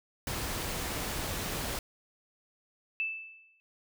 pink noise, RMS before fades -35 dBFS, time 0.27-1.79 s, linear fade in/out 2 ms
sine tone with exponential decay, 2637 Hz, E7, in tune, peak -27 dBFS, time 3-3.6 s, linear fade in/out 0 ms, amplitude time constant 130 ms
effects none

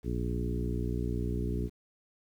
harmonic tone with a mistuned harmonic, 60.2 Hz, B1, 44 cents flat, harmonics 1 / 2 / 3 / 4 / 5 / 6 / 7, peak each -33 / -36 / -38 / -39 / -40 / -41 / -41 dBFS, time 0.03-1.7 s, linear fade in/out 50 ms, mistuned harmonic 1, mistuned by +29 cents, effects 10-bit

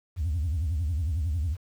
sine tone with vibrato, 80 Hz, D#2, 49 cents sharp, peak -23 dBFS, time 0.16-1.57 s, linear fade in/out 50 ms, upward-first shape triangle, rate 11 Hz, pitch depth 280 cents each way, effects tanh soft clip ceiling -22 dBFS + 9-bit

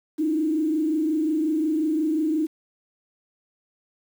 sine tone with frequency modulation, 312.5 Hz, D#4, 8 cents sharp, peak -20 dBFS, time 0.18-2.47 s, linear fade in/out 20 ms, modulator 25.6 Hz, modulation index 0.7, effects 8-bit

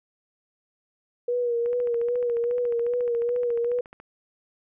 sine tone with vibrato, 479.3 Hz, A#4, 48 cents sharp, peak -22 dBFS, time 1.28-3.81 s, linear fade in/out 5 ms, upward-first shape sine, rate 2.5 Hz, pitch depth 41 cents each way
click train, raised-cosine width 0.5 ms, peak -29 dBFS, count 34, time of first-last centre 1.66-4 s, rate 14.1 Hz
effects none

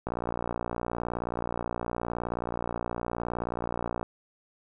click train, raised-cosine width 1 ms, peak -17 dBFS, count 235, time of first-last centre 0.07-4.029 s, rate 59.1 Hz, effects none

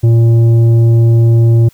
triangle tone with tanh clipping, 115.6 Hz, A#2, 14 cents flat, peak -6 dBFS, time 0.03-1.69 s, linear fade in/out 10 ms, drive 12 dB, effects white hiss -48 dBFS RMS until 1.73 s

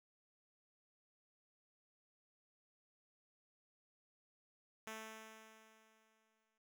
5% pulse tone with exponential decay, 220 Hz, A3, in tune, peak -34 dBFS, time 4.87-6.58 s, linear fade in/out 2 ms, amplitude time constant 370 ms, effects none

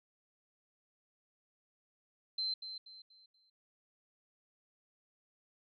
sine tone with echo, 4100 Hz, C8, 36 cents flat, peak -33 dBFS, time 2.38-2.54 s, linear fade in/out 5 ms, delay 240 ms, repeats 4, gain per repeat -9 dB, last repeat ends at 3.5 s, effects none

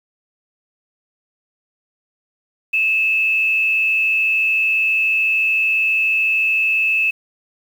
sine tone with frequency modulation, 2607 Hz, E7, 20 cents flat, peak -14 dBFS, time 2.73-7.11 s, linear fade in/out 10 ms, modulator 140 Hz, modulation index 0.37, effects 7-bit

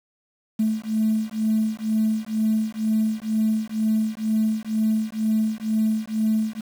sine beating tone pair, 217.4 / 219.5 Hz, A3 / A3, -21 / -4 cents, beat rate 2.1 Hz, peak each -22 dBFS, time 0.59-6.61 s, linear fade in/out 10 ms, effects tanh soft clip ceiling -13 dBFS + 7-bit

